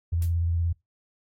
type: tone with vibrato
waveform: sine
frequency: 84.5 Hz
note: E2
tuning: 43 cents sharp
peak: -22 dBFS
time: 0.12-0.73 s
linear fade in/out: 10 ms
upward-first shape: square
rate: 17 Hz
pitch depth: 27 cents each way
type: noise with exponential decay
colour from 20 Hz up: blue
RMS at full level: -37 dBFS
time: 0.22-0.35 s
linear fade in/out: 2 ms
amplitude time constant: 27 ms
effects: noise-tail reverb RT60 0.2 s tail -25 dB re dry + AAC 48 kbps